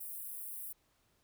white high-pass noise, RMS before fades -44 dBFS, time 0-0.73 s, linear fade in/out 10 ms, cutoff 9400 Hz, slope 48 dB/octave, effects pink hiss -74 dBFS RMS until 1.23 s

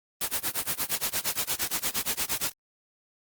white noise with tremolo, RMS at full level -26 dBFS, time 0.21-2.52 s, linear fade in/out 2 ms, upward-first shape sine, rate 8.6 Hz, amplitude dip 95%, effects Opus 24 kbps

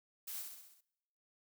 blue noise with echo, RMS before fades -44 dBFS, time 0.27-0.42 s, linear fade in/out 10 ms, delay 65 ms, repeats 6, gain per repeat -4 dB, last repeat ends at 0.81 s, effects noise-tail reverb RT60 1.0 s tail -25 dB re dry

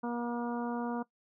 harmonic tone, 238.6 Hz, A#3, 41 cents sharp, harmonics 1 / 2 / 3 / 4 / 5 / 6, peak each -34 / -40 / -42 / -40 / -46 / -47 dBFS, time 0.03-1.03 s, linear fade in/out 10 ms, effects noise-tail reverb RT60 0.1 s tail -20 dB re dry

